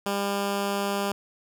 10% pulse tone, 200 Hz, G3, 35 cents sharp, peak -17 dBFS, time 0.06-1.12 s, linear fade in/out 2 ms, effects none

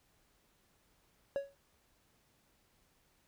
triangle tone with exponential decay, 557 Hz, C#5, 8 cents sharp, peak -27 dBFS, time 1.36-1.55 s, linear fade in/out 0 ms, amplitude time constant 40 ms, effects pink hiss -72 dBFS RMS until 3.27 s

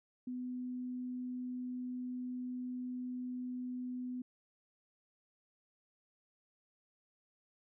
sine tone, 250.3 Hz, B3, 23 cents sharp, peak -38 dBFS, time 0.27-4.22 s, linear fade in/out 5 ms, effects none

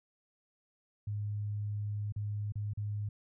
sine tone with dropouts, 103.9 Hz, G#2, 1 cent sharp, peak -33 dBFS, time 1.07-3.09 s, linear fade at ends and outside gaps 5 ms, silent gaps 2.123-2.161 / 2.522-2.555 / 2.735-2.773 s, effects none

